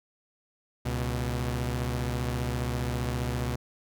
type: tone pair together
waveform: sawtooth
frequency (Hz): 68.6 / 122.23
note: C#2 / B2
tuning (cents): -17 / -17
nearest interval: minor seventh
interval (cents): 1000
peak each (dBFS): -28 / -26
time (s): 0.85-3.56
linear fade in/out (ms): 10
effects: none